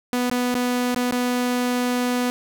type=tone with dropouts; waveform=sawtooth; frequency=246.9 Hz; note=B3; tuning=in tune; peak=-16 dBFS; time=0.13-2.3 s; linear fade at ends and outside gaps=0 ms; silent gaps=0.298-0.314 / 0.543-0.552 / 0.946-0.962 / 1.111-1.124 s; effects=none